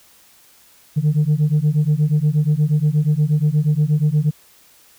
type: beating tone pair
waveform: sine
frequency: 146.83 / 155.23 Hz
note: D3 / D#3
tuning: 0 / -4 cents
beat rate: 8.4 Hz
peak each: -15 dBFS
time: 0.96-4.31 s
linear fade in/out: 20 ms
effects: tanh soft clip ceiling -10 dBFS + white hiss -51 dBFS RMS until 4.98 s